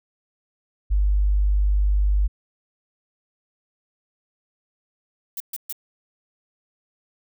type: tone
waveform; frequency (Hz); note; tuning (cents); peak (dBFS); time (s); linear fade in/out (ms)
sine; 50; G1; +35; -16; 0.9-2.28; 20
type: noise bursts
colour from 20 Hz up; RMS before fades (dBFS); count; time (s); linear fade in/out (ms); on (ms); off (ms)
violet; -30; 3; 5.37-5.726; 2; 32; 130
effects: none